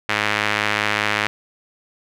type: tone with band-pass filter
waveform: sawtooth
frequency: 105 Hz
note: G#2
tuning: 19 cents sharp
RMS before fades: -21 dBFS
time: 0.09-1.27 s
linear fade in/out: 0 ms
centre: 2100 Hz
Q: 1.5
effects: none